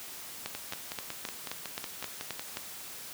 two click trains, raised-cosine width 0.2 ms, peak -17 / -19 dBFS, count 9 / 11, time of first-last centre 0.46-2.571 / 0.55-2.395 s, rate 3.79 / 5.42 Hz, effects white hiss -44 dBFS RMS until 3.13 s + high-pass 80 Hz 12 dB/octave

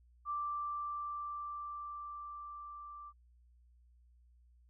sine tone with level ramp, 1174.7 Hz, D6, in tune, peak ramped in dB -34 to -47 dBFS, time 0.25-3.13 s, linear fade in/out 50 ms, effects added 60 Hz sine -62 dBFS peak until 4.69 s

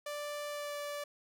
sawtooth tone with pitch glide, 587.3 to 581.6 Hz, D5 to D5, 0 to -17 cents, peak -34 dBFS, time 0.06-1.04 s, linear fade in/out 5 ms, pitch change -17 cents, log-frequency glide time 0.49-0.76 s, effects none

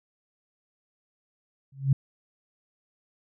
sine tone with exponential growth, 136.2 Hz, C#3, 30 cents flat, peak -14 dBFS, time 1.72-1.93 s, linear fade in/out 5 ms, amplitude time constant 45 ms, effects none

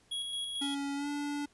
square tone with tremolo, 3322 Hz, G#7, in tune, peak -34 dBFS, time 0.11-0.75 s, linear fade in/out 10 ms, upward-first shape square, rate 4.5 Hz, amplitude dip 30%
square tone with pitch glide, 280.7 to 289.4 Hz, C#4 to D4, +22 to -25 cents, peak -34 dBFS, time 0.61-1.46 s, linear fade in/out 10 ms, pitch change +53 cents, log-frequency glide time 0.95-1.08 s
effects pink hiss -66 dBFS RMS until 1.53 s + resampled to 24000 Hz

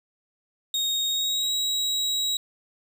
35% pulse tone with pitch glide, 3729 to 3849 Hz, A#7 to B7, 0 to -45 cents, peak -22 dBFS, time 0.74-2.37 s, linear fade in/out 2 ms, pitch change +55 cents, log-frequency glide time 1.07-1.54 s, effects none

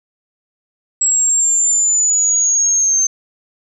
sine exponential sweep, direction down, 7710 to 6272 Hz, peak -11 dBFS, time 1.01-3.07 s, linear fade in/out 5 ms, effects none

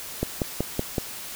click train, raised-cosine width 2 ms, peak -10 dBFS, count 5, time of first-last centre 0.23-0.982 s, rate 5.32 Hz, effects white hiss -37 dBFS RMS until 1.35 s

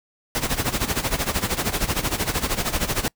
pink noise with tremolo, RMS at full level -21 dBFS, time 0.35-3.08 s, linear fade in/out 0 ms, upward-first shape sine, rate 13 Hz, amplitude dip 80%, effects noise-tail reverb RT60 0.1 s tail -26 dB re dry

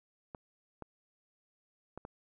clicks, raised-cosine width 1 ms, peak -29 dBFS, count 4, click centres 0.348 / 0.823 / 1.976 / 2.051 s, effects none

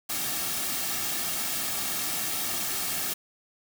white noise with comb filter, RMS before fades -30 dBFS, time 0.09-3.14 s, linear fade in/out 10 ms, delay 2 ms, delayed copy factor -0.55, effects none

